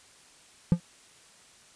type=tone with exponential decay; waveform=triangle; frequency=172.6 Hz; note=F3; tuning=20 cents flat; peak=-11 dBFS; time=0.72-0.8 s; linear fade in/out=0 ms; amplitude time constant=17 ms; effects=white hiss -56 dBFS RMS until 1.75 s + resampled to 22050 Hz